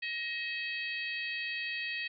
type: harmonic tone with a mistuned harmonic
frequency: 642 Hz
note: E5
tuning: 46 cents flat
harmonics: 3 / 4 / 5 / 6 / 7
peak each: -38 / -37 / -44 / -48 / -45 dBFS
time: 0.02-2.08 s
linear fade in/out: 10 ms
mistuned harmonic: 3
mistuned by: -36 cents
effects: none